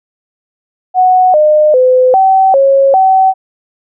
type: tone with pitch steps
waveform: sine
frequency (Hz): 739 / 608 / 509 / 766 / 546 / 762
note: F#5 / D#5 / C5 / G5 / C#5 / G5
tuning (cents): -2 / -40 / -48 / -40 / -26 / -49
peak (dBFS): -4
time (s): 0.94-3.34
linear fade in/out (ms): 50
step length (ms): 400
effects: none